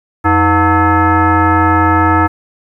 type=tone with frequency modulation; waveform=sine; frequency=493.9 Hz; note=B4; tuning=in tune; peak=-7 dBFS; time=0.24-2.28 s; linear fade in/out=20 ms; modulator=405 Hz; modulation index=2.7; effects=8-bit